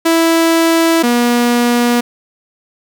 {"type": "tone pair in turn", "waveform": "sawtooth", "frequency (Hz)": [329.6, 240.4], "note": ["E4", "B3"], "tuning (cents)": [0, -46], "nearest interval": "perfect fourth", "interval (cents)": 546, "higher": "first", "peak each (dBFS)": [-5, -6], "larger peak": "first", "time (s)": [[0.05, 1.03], [1.03, 2.01]], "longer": "neither", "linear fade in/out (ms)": 10, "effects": []}